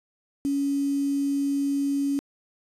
sine tone with quantisation, 280 Hz, C#4, 18 cents sharp, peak -22 dBFS, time 0.45-2.19 s, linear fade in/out 0 ms, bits 7, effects resampled to 32000 Hz

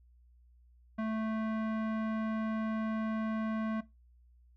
square tone with low-pass filter, 220 Hz, A3, in tune, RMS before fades -34 dBFS, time 0.98-3.81 s, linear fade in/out 10 ms, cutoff 1600 Hz, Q 1.1, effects noise-tail reverb RT60 0.2 s tail -18 dB re dry + added 60 Hz sine -59 dBFS peak until 4.56 s

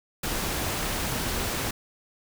pink noise, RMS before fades -29 dBFS, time 0.23-1.71 s, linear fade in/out 5 ms, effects none

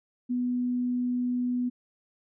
sine tone, 247 Hz, B3, in tune, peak -25 dBFS, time 0.29-1.7 s, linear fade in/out 20 ms, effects none

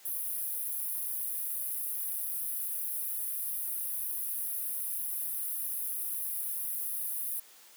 pink high-pass noise, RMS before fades -35 dBFS, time 0.05-7.4 s, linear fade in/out 5 ms, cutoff 9800 Hz, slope 96 dB/octave, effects white hiss -56 dBFS RMS until 7.76 s + high-pass 300 Hz 12 dB/octave

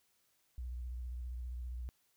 sine tone with vibrato, 61.2 Hz, B1, 15 cents flat, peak -39 dBFS, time 0.58-1.89 s, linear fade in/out 0 ms, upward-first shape square, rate 15 Hz, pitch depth 52 cents each way, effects white hiss -75 dBFS RMS until 2.16 s

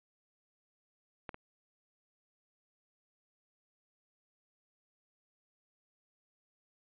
clicks, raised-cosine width 0.5 ms, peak -25 / -30 dBFS, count 2, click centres 1.292 / 1.344 s, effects resampled to 8000 Hz

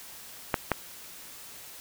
clicks, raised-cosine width 0.5 ms, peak -8 dBFS, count 2, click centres 0.542 / 0.717 s, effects white hiss -46 dBFS RMS until 1.8 s

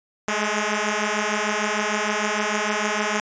5% pulse beating tone pair, 207.7 / 214.3 Hz, G#3 / A3, 0 / -45 cents, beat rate 6.6 Hz, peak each -13 dBFS, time 0.28-3.2 s, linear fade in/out 2 ms, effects resampled to 16000 Hz

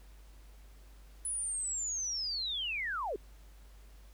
sine linear sweep, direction down, 10090 to 354.2 Hz, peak -33 dBFS, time 1.25-3.16 s, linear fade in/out 2 ms, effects added 50 Hz sine -52 dBFS peak until 4.13 s + pink hiss -64 dBFS RMS until 4.13 s

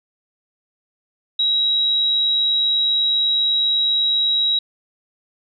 sine tone, 3852 Hz, B7, 44 cents flat, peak -15 dBFS, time 1.39-4.59 s, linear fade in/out 5 ms, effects none

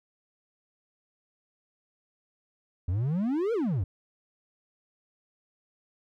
triangle exponential two-way sweep, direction up then down, 82.41 to 486.4 to 82.41 Hz, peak -23 dBFS, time 2.88-3.84 s, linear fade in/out 5 ms, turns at 3.53 s, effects none

